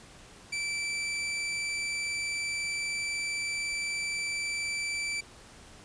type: tone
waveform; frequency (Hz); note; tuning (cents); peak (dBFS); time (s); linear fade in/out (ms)
sawtooth; 2327; D7; -17; -27; 0.52-5.21; 10
effects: pink hiss -52 dBFS RMS until 5.84 s + resampled to 22050 Hz